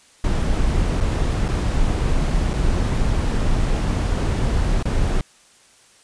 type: noise with dropouts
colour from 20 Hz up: brown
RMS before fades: -19 dBFS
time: 0.24-5.21 s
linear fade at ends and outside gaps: 2 ms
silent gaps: 1.004-1.008 / 1.482-1.486 / 2.533-2.537 / 4.827-4.854 s
effects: white hiss -52 dBFS RMS until 6.03 s + resampled to 22050 Hz